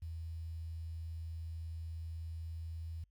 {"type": "tone with quantisation", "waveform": "sine", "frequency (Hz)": 81.8, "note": "E2", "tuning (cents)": -13, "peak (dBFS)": -40, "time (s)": [0.02, 3.04], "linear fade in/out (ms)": 5, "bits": 11, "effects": ["added 50 Hz sine -70 dBFS peak until 3.1 s"]}